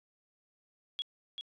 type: tone with echo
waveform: sine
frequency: 3329 Hz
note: G#7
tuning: 3 cents sharp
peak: -32 dBFS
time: 0.99-1.02 s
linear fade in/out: 0 ms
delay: 390 ms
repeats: 1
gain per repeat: -6 dB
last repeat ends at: 1.41 s
effects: resampled to 24000 Hz